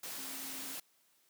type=tone in noise; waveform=sine; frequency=267.3 Hz; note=C4; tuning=37 cents sharp; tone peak=-52 dBFS; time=0.18-0.75 s; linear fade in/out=5 ms; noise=white; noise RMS=-43 dBFS; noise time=0.03-0.8 s; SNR=-12 dB; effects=white hiss -71 dBFS RMS until 1.29 s + high-pass 150 Hz 12 dB/octave